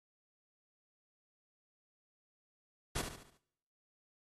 pink noise with echo, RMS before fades -36 dBFS, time 2.95-3.02 s, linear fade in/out 10 ms, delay 72 ms, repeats 5, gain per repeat -7 dB, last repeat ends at 3.38 s, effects noise-tail reverb RT60 0.8 s tail -23 dB re dry + AAC 32 kbps

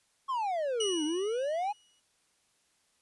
triangle exponential two-way sweep, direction down then up, 1108.7 to 296.1 to 855 Hz, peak -27 dBFS, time 0.28-1.73 s, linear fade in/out 20 ms, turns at 1.04 s
sawtooth tone with exponential decay, 2919 Hz, F#7, 24 cents flat, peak -26 dBFS, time 0.8-2 s, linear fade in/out 5 ms, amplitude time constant 260 ms
effects white hiss -71 dBFS RMS until 3.01 s + resampled to 24000 Hz

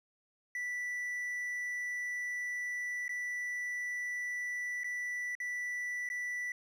triangle tone with dropouts, 1968 Hz, B6, 7 cents flat, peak -33 dBFS, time 0.55-6.52 s, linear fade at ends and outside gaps 2 ms, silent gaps 3.081-3.092 / 4.835-4.843 / 5.352-5.401 / 6.09-6.1 s, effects none

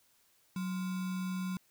sine tone with sample-and-hold, 185 Hz, F#3, in tune, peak -33 dBFS, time 0.56-1.57 s, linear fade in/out 2 ms, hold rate 1225 Hz, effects white hiss -69 dBFS RMS until 1.7 s

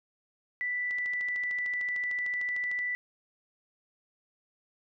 sine tone, 1975.5 Hz, B6, in tune, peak -29 dBFS, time 0.61-2.95 s, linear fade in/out 0 ms
click train, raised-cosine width 0.2 ms, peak -30 dBFS, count 26, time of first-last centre 0.91-2.79 s, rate 13.3 Hz
effects none

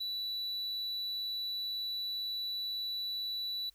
triangle tone, 3951 Hz, B7, in tune, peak -33 dBFS, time 0-3.7 s, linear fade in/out 10 ms, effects added 50 Hz sine -68 dBFS peak until 3.74 s + white hiss -70 dBFS RMS until 3.74 s

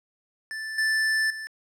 square tone with level steps, 1760 Hz, A6, in tune, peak -32 / -22 / -34 dBFS, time 0.51-1.47 s, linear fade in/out 0 ms, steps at 0.78 / 1.3 s, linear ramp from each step 5 ms, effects low-pass 9000 Hz 12 dB/octave

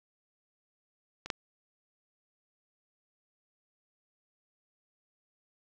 clicks, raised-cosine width 0.2 ms, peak -23 / -12 dBFS, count 2, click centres 1.26 / 1.302 s, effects low-pass 7000 Hz 12 dB/octave + 9-bit

